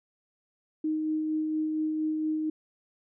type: tone with tremolo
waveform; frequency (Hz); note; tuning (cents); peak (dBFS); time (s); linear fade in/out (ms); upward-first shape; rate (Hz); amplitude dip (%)
sine; 311.1; D#4; 0; -25; 0.84-2.5; 5; sine; 4.3; 25
effects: none